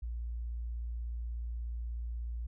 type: tone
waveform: sine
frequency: 58.27 Hz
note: A#1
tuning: in tune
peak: -35 dBFS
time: 0.02-2.47 s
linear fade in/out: 10 ms
effects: none